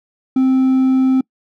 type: tone with hard clipping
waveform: triangle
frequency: 261.6 Hz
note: C4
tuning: in tune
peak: -11 dBFS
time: 0.36-1.21 s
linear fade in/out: 5 ms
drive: 5 dB
effects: noise-tail reverb RT60 0.1 s tail -26 dB re dry